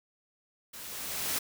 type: noise with level ramp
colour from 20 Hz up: white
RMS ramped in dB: -45 to -30 dBFS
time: 0.73-1.39 s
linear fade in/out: 10 ms
effects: none